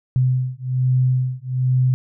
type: beating tone pair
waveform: sine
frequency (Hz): 127.4 / 128.6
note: C3 / C3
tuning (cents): -46 / -30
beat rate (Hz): 1.2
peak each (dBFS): -19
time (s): 0.16-1.94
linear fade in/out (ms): 0
effects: none